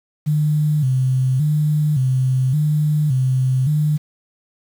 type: tone with vibrato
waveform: sine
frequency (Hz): 140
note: C#3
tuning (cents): +18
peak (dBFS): -14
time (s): 0.26-3.98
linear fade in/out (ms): 20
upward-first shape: square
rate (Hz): 0.88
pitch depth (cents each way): 130
effects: 7-bit